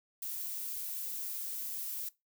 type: noise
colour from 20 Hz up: violet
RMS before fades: -39 dBFS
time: 0.22-2.09 s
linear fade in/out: 5 ms
effects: noise-tail reverb RT60 0.2 s tail -20 dB re dry